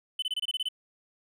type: tone bursts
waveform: triangle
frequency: 3023 Hz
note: F#7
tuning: 36 cents sharp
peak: -26 dBFS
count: 9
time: 0.19-0.687 s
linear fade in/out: 5 ms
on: 33 ms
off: 25 ms
effects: none

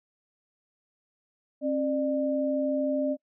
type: tone pair together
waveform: sine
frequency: 268.9 / 598 Hz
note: C4 / D5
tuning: +47 / +31 cents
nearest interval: octave + major second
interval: 1384 cents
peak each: -27 dBFS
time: 1.61-3.17 s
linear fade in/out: 50 ms
effects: noise-tail reverb RT60 0.1 s tail -24 dB re dry

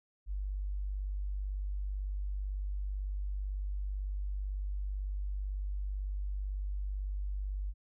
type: tone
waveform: sine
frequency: 49 Hz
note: G1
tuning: in tune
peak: -33 dBFS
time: 0.26-7.74 s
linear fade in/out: 50 ms
effects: none

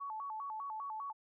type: tone with vibrato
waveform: sine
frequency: 987.8 Hz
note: B5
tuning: in tune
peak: -39 dBFS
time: 0-1.13 s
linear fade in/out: 20 ms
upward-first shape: square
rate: 5 Hz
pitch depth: 220 cents each way
effects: none

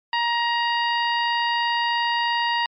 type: harmonic tone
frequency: 943 Hz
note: A#5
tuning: 20 cents sharp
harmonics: 1 / 2 / 3 / 4 / 5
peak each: -22 / -25 / -28 / -34 / -33 dBFS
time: 0.13-2.66 s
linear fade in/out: 2 ms
effects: MP3 64 kbps

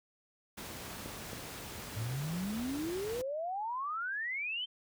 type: noise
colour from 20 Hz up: pink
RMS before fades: -44 dBFS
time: 0.57-3.22 s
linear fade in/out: 10 ms
type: clicks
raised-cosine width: 2 ms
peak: -28 dBFS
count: 2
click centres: 1.06 / 1.332 s
type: exponential sweep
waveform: sine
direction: up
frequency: 103.83 to 3149 Hz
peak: -34 dBFS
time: 1.95-4.66 s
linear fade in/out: 20 ms
effects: high-pass 60 Hz 12 dB/octave

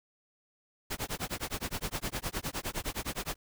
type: noise with tremolo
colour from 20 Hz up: pink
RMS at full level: -33 dBFS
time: 0.9-3.36 s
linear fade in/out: 10 ms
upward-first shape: sine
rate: 9.7 Hz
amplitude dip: 100%
effects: none

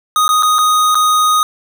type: tone with dropouts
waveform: square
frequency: 1244.5 Hz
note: D#6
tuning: in tune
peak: -10 dBFS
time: 0.16-1.43 s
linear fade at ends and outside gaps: 1 ms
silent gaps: 0.28-0.29 / 0.425-0.431 / 0.584-0.588 / 0.946-0.953 s
effects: none

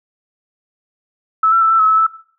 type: tone with pitch steps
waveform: sine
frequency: 1304 / 1349 / 1320 / 1333 / 1288 / 1301 / 1315 Hz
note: E6 / E6 / E6 / E6 / E6 / E6 / E6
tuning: -19 / +40 / +2 / +19 / -41 / -23 / -5 cents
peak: -9 dBFS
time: 1.43-2.067 s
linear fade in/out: 5 ms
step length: 91 ms
effects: noise-tail reverb RT60 0.5 s tail -17 dB re dry

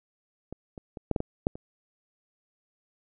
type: clicks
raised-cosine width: 2 ms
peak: -24 / -27 / -25 / -12 / -13 / -16 / -10 / -27 dBFS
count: 8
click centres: 0.526 / 0.778 / 0.972 / 1.113 / 1.162 / 1.204 / 1.469 / 1.555 s
effects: none

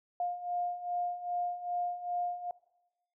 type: beating tone pair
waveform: sine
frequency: 706 / 708.5 Hz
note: F5 / F5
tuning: +19 / +25 cents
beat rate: 2.5 Hz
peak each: -38 / -33 dBFS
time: 0.2-2.51 s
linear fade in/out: 2 ms
effects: noise-tail reverb RT60 1.0 s tail -21 dB re dry

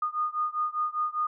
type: beating tone pair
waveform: sine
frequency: 1225 / 1230 Hz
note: D#6 / D#6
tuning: -27 / -20 cents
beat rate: 5 Hz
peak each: -29 / -30 dBFS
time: 0.02-1.27 s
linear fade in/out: 5 ms
effects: none

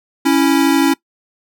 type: tone pair together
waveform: square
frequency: 277.1 / 329.5 Hz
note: C#4 / E4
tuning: -1 / -1 cents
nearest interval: minor third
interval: 300 cents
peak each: -13 / -15 dBFS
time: 0.25-0.94 s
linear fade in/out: 10 ms
effects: noise-tail reverb RT60 0.1 s tail -21 dB re dry

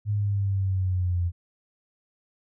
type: linear sweep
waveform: sine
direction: down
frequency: 104.9 to 86.1 Hz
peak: -22 dBFS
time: 0.05-1.32 s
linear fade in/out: 50 ms
effects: none

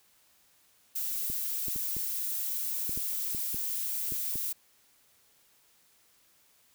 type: noise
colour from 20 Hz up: violet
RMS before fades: -33 dBFS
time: 0.95-4.53 s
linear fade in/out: 10 ms
type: clicks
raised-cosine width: 3 ms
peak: -28 dBFS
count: 10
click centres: 1.3 / 1.683 / 1.761 / 1.967 / 2.894 / 2.975 / 3.348 / 3.545 / 4.122 / 4.357 s
effects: white hiss -65 dBFS RMS until 6.74 s

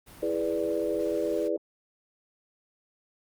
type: noise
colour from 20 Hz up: pink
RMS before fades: -49 dBFS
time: 0.06-1.49 s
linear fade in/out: 20 ms
type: chord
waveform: sine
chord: E dominant seventh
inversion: none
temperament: equal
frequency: 329.6 / 415.3 / 493.9 / 587.3 Hz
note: E4 / G#4 / B4 / D5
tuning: 0 / 0 / 0 / 0 cents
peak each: -31 dBFS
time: 0.22-1.57 s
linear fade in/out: 10 ms
effects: Opus 32 kbps

